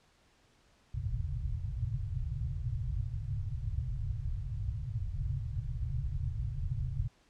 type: low-pass noise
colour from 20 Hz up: white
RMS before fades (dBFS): -35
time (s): 0.94-7.08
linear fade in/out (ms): 5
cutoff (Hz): 140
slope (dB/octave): 96
effects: pink hiss -67 dBFS RMS until 7.29 s + low-pass 7000 Hz 12 dB/octave